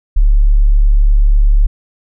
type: tone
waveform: sine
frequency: 35.89 Hz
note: D1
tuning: 39 cents flat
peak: -5 dBFS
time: 0.16-1.67 s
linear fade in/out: 10 ms
effects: none